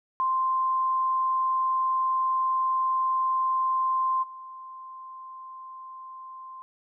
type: tone with level steps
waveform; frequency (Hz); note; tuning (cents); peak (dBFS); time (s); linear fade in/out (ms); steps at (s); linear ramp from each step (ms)
sine; 1045; C6; -2; -22 / -39; 0.2-6.62; 0; 4.22; 20
effects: none